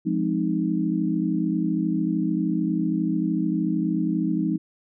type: chord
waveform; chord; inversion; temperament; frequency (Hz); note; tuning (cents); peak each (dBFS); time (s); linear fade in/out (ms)
sine; F minor seventh; none; equal; 174.61 / 207.7 / 261.6 / 311.1; F3 / Ab3 / C4 / Eb4; 0 / 0 / 0 / 0; -26 / -27 / -29 / -25; 0.05-4.58; 20
effects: none